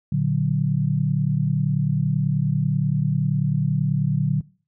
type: chord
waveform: sine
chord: Bb augmented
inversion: none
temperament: equal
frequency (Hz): 116.54 / 146.83 / 185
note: Bb2 / D3 / F#3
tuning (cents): 0 / 0 / 0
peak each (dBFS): -26 / -20 / -24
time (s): 0.12-4.41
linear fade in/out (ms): 5
effects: noise-tail reverb RT60 0.4 s tail -22 dB re dry